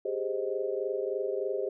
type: chord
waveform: sine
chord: Ab major seventh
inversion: third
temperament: equal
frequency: 392 / 415.3 / 523.3 / 622.3 Hz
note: G4 / Ab4 / C5 / Eb5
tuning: 0 / 0 / 0 / 0 cents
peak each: -33 / -34 / -34 / -38 dBFS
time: 0.05-1.69 s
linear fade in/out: 5 ms
effects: none